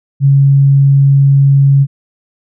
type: tone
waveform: sine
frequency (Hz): 138.59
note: C#3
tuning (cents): 0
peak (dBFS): -4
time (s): 0.2-1.87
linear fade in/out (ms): 50
effects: none